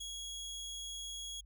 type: tone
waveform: 25% pulse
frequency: 3322 Hz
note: G#7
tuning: in tune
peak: -38 dBFS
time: 0-1.41 s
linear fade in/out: 10 ms
effects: added 50 Hz sine -54 dBFS peak until 1.45 s